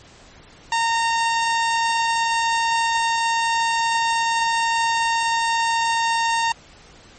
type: tone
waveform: sawtooth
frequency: 919 Hz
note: A#5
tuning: 25 cents flat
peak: -14 dBFS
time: 0.72-6.52 s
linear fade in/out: 2 ms
effects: pink hiss -47 dBFS RMS until 7.18 s + MP3 32 kbps